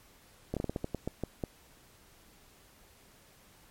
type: slowing click train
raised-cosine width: 2 ms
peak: -19 dBFS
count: 11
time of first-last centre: 0.54-1.438 s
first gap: 27 ms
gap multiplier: 1.25
effects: pink hiss -60 dBFS RMS until 3.7 s + MP3 64 kbps